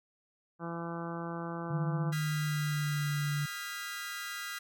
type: harmonic tone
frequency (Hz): 168.6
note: E3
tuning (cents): +39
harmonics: 1 / 2 / 3 / 4 / 5 / 6 / 7 / 8 / 9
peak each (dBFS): -39 / -42 / -45 / -47 / -46 / -48 / -45 / -50 / -50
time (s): 0.59-2.14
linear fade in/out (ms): 50
type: tone with pitch glide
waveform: sine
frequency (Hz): 153.2 to 146.28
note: D#3 to D3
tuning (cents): -27 to -7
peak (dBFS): -30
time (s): 1.7-3.46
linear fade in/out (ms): 10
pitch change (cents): -80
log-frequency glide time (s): 2.14-3.09
type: chord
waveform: sawtooth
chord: F half-diminished seventh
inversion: third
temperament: equal with one note detuned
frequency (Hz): 1244.5 / 1396.9 / 1626.1 / 1975.5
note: Eb6 / F6 / Ab6 / Cb7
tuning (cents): 0 / 0 / -37 / 0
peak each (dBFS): -43 / -39 / -40 / -39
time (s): 2.12-4.59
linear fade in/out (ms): 10
effects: none